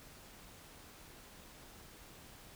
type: silence
effects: pink hiss -56 dBFS RMS until 2.55 s